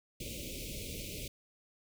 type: band-stop noise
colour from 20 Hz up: pink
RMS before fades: -42 dBFS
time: 0.2-1.28 s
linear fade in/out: 5 ms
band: 600 to 2200 Hz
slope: 96 dB/octave
effects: none